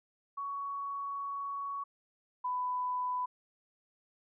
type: tone pair in turn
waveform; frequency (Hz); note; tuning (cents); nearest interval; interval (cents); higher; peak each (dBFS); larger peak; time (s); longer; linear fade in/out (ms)
sine; 1119 / 997.1; C#6 / B5; +16 / +16; major second; 200; first; -35 / -31; second; 0.37-1.84 / 2.44-3.26; first; 10
effects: none